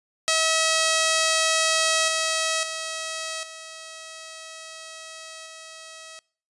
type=tone with level steps; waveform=5% pulse; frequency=643 Hz; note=E5; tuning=43 cents flat; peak=-8 / -11 / -18 / -27 / -29 dBFS; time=0.28-6.19 s; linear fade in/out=0 ms; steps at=2.08 / 2.63 / 3.43 / 5.46 s; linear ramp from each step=2 ms; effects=noise-tail reverb RT60 0.5 s tail -24 dB re dry + resampled to 24000 Hz